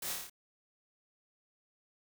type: noise with echo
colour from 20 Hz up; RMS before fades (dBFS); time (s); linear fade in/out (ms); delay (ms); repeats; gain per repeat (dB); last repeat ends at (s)
white; -40; 0.02-0.13; 5; 28; 6; -2; 0.298
effects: none